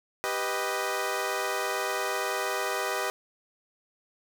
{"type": "chord", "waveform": "15% pulse", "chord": "G augmented", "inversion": "none", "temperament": "equal", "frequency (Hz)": [392, 493.9, 622.3], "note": ["G4", "B4", "D#5"], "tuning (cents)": [0, 0, 0], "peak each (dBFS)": -26, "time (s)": [0.24, 3.1], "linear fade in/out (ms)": 0, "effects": []}